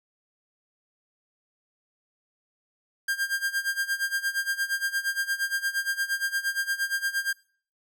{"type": "tone with tremolo", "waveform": "45% pulse", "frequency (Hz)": 1600, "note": "G6", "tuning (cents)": 35, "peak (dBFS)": -23, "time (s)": [3.08, 7.33], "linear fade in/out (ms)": 5, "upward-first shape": "sine", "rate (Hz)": 8.6, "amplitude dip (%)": 85, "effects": ["noise-tail reverb RT60 0.5 s tail -24 dB re dry"]}